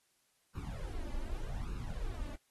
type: noise with flanger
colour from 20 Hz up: brown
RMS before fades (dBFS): -39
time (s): 0.55-2.36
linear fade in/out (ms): 5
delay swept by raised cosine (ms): 0.75 to 3.45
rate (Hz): 0.85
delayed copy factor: +1
effects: white hiss -75 dBFS RMS until 2.5 s + AAC 32 kbps